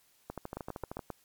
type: two click trains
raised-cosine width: 1 ms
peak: -24 / -23 dBFS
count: 10 / 5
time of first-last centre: 0.3-0.992 / 0.57-1.103 s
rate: 13 / 7.51 Hz
effects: white hiss -67 dBFS RMS until 1.24 s + MP3 96 kbps